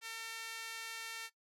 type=tone with high-pass filter; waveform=sawtooth; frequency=452.6 Hz; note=A4; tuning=49 cents sharp; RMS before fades=-45 dBFS; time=0.01-1.3 s; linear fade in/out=50 ms; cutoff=1800 Hz; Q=0.9; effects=noise-tail reverb RT60 0.1 s tail -17 dB re dry + low-pass 12000 Hz 12 dB/octave